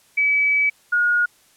sine tone pair in turn, 2289 / 1439.3 Hz, D7 / F#6, -45 / -48 cents, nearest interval minor sixth, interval 803 cents, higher first, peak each -15 dBFS, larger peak neither, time 0.17-0.7 / 0.92-1.26 s, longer first, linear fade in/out 10 ms, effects white hiss -56 dBFS RMS until 1.56 s + low-pass 12000 Hz 12 dB/octave

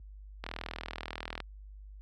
click train, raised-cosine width 0.3 ms, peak -21 dBFS, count 40, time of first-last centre 0.44-1.403 s, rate 40.5 Hz, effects added 50 Hz sine -41 dBFS peak until 2.01 s + high-pass 60 Hz 12 dB/octave

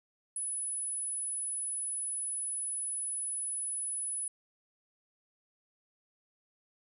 sine tone, 10120 Hz, D#9, 28 cents sharp, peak -33 dBFS, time 0.36-4.28 s, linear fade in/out 2 ms, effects none

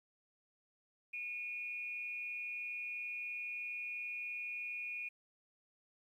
sine tone with amplitude modulation, 2442 Hz, D#7, 33 cents flat, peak -37 dBFS, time 1.13-5.09 s, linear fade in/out 10 ms, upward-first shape sine, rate 223 Hz, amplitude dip 55%, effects 12-bit

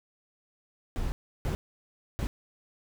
brown noise bursts at uneven times, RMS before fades -30 dBFS, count 3, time 0.96-1.12 / 1.45-1.55 / 2.19-2.27 s, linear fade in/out 0 ms, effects none

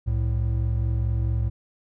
triangle tone pair together, 65.41 / 110 Hz, C2 / A2, 0 / 0 cents, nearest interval major sixth, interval 900 cents, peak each -22 dBFS, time 0.06-1.5 s, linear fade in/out 20 ms, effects none

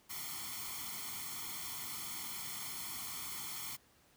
white noise with comb filter, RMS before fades -43 dBFS, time 0.09-3.77 s, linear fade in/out 20 ms, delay 0.92 ms, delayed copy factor +0.9, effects pink hiss -67 dBFS RMS until 4.16 s + high-pass 60 Hz 12 dB/octave

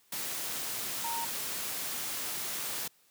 sine tone in noise, 925 Hz, A#5, 14 cents flat, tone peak -34 dBFS, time 1.04-1.25 s, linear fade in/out 5 ms, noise white, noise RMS -36 dBFS, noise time 0.12-2.88 s, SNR -1 dB, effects white hiss -66 dBFS RMS until 3.1 s + high-pass 100 Hz 12 dB/octave

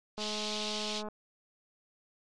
white band-pass noise, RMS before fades -38 dBFS, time 0.17-1.03 s, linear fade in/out 50 ms, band 2800 to 4800 Hz, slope 24 dB/octave
click train, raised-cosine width 1 ms, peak -28 dBFS, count 193, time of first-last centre 0.18-1.086 s, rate 212 Hz
effects resampled to 24000 Hz

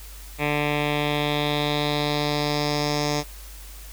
10% pulse tone with low-pass filter sweep, 147.5 Hz, D3, 8 cents sharp, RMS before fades -24 dBFS, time 0.38-3.24 s, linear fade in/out 50 ms, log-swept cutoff 2600 to 5900 Hz, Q 3.6, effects added 50 Hz sine -39 dBFS peak until 3.92 s + white hiss -45 dBFS RMS until 3.92 s

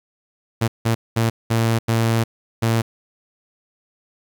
sawtooth tone bursts at uneven times, 114.1 Hz, A#2, 37 cents flat, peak -12 dBFS, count 6, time 0.61-0.68 / 0.85-0.95 / 1.16-1.3 / 1.5-1.79 / 1.88-2.24 / 2.62-2.82 s, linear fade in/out 10 ms, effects 9-bit

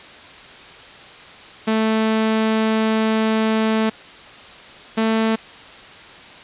sawtooth tone pair in turn, 220 / 222.3 Hz, A3 / A3, 0 / +18 cents, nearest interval unison, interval 18 cents, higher second, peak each -12 dBFS, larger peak neither, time 1.67-3.9 / 4.97-5.36 s, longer first, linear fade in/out 10 ms, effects white hiss -40 dBFS RMS until 6.43 s + resampled to 8000 Hz

